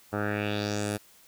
10% pulse tone with low-pass filter sweep, 103.83 Hz, G#2, in tune, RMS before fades -30 dBFS, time 0.12-0.98 s, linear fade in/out 20 ms, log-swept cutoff 1100 to 12000 Hz, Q 3, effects white hiss -57 dBFS RMS until 1.27 s

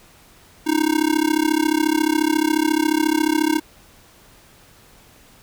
square tone with amplitude modulation, 311.1 Hz, D#4, in tune, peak -13 dBFS, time 0.66-3.6 s, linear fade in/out 20 ms, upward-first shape sine, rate 34.2 Hz, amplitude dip 95%, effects pink hiss -50 dBFS RMS until 5.42 s

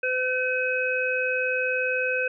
harmonic tone, 509 Hz, C5, 48 cents flat, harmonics 1 / 3 / 5, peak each -27 / -27 / -27 dBFS, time 0.03-2.28 s, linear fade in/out 5 ms, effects none

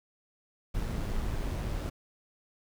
brown noise with amplitude modulation, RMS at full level -31 dBFS, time 0.74-1.9 s, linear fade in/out 10 ms, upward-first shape sine, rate 109 Hz, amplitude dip 30%, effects none

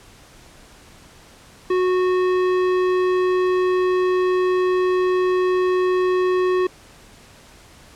sine tone with tanh clipping, 366.9 Hz, F#4, 15 cents flat, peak -18 dBFS, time 1.7-6.67 s, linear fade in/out 5 ms, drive 15 dB, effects pink hiss -47 dBFS RMS until 7.95 s + low-pass 10000 Hz 12 dB/octave

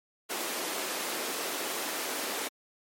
pink high-pass noise, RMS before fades -34 dBFS, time 0.29-2.49 s, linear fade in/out 20 ms, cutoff 290 Hz, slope 24 dB/octave, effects MP3 64 kbps

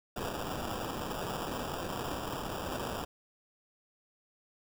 white noise with sample-and-hold, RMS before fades -37 dBFS, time 0.16-3.05 s, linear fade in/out 5 ms, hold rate 2100 Hz, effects none

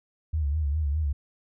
sine tone with vibrato, 74.6 Hz, D2, 28 cents sharp, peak -23 dBFS, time 0.33-1.13 s, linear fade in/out 10 ms, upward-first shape sine, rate 4.9 Hz, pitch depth 110 cents each way, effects none

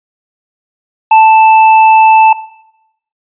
sine tone with tanh clipping, 880 Hz, A5, in tune, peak -3 dBFS, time 1.11-2.33 s, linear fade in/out 5 ms, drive 9 dB, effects noise-tail reverb RT60 0.8 s tail -17 dB re dry + resampled to 8000 Hz

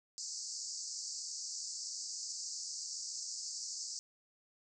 pink band-pass noise, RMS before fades -43 dBFS, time 0.18-3.99 s, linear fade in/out 0 ms, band 4600 to 7800 Hz, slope 96 dB/octave, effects none

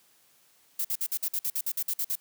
violet noise bursts, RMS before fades -29 dBFS, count 13, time 0.79-2.155 s, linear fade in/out 5 ms, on 57 ms, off 52 ms, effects white hiss -63 dBFS RMS until 2.2 s + high-pass 100 Hz 12 dB/octave

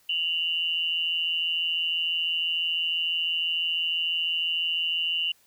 sine tone pair together, 2794 / 2960 Hz, F7 / F#7, 0 / 0 cents, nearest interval minor second, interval 100 cents, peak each -27 dBFS, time 0.09-5.32 s, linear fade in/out 5 ms, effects white hiss -62 dBFS RMS until 5.46 s

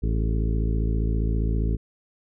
harmonic tone with a mistuned harmonic, 55 Hz, A1, in tune, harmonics 1 / 2 / 3 / 4 / 5 / 6 / 7 / 8, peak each -22 / -28 / -32 / -34 / -36 / -38 / -39 / -40 dBFS, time 0.02-1.77 s, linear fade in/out 20 ms, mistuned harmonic 7, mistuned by +63 cents, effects none

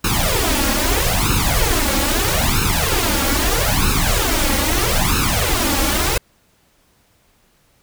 pink noise with flanger, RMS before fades -17 dBFS, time 0.04-6.18 s, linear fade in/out 5 ms, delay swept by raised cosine 0.75 to 3.65 ms, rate 0.78 Hz, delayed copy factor +0.95, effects pink hiss -58 dBFS RMS until 7.82 s

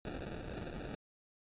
pink noise with sample-and-hold, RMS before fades -43 dBFS, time 0.05-0.95 s, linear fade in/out 2 ms, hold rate 1050 Hz, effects resampled to 8000 Hz

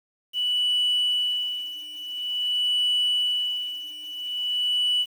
sine tone with tremolo, 2960 Hz, F#7, in tune, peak -18 dBFS, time 0.33-5.06 s, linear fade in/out 50 ms, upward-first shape sine, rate 0.48 Hz, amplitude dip 85%, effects tanh soft clip ceiling -17 dBFS + 8-bit

